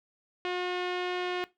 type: tone with low-pass filter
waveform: sawtooth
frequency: 360.2 Hz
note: F#4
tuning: 46 cents flat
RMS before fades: -32 dBFS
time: 0.45-1.44 s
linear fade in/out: 0 ms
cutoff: 3000 Hz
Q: 2.1
effects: noise-tail reverb RT60 0.2 s tail -19 dB re dry